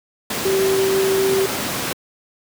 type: tone in noise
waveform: sine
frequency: 386 Hz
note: G4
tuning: 27 cents flat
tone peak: -15 dBFS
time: 0.45-1.46 s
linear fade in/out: 5 ms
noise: pink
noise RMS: -23 dBFS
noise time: 0.3-1.93 s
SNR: +5 dB
effects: high-pass 150 Hz 12 dB/octave